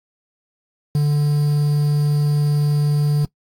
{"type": "tone with quantisation", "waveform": "triangle", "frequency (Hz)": 146.83, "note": "D3", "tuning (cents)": 0, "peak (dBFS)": -12, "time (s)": [0.95, 3.25], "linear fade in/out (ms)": 2, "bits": 6, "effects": ["noise-tail reverb RT60 0.1 s tail -21 dB re dry", "AAC 64 kbps"]}